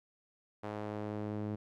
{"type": "tone with band-pass filter sweep", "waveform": "sawtooth", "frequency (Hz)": 105.3, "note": "G#2", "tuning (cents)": 24, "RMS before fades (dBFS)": -39, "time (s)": [0.63, 1.56], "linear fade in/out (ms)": 10, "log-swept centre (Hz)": [710, 260], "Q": 0.84, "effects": []}